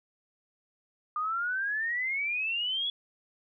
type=exponential sweep; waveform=sine; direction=up; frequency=1206 to 3410 Hz; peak=-28 dBFS; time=1.16-2.9 s; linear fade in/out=2 ms; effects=none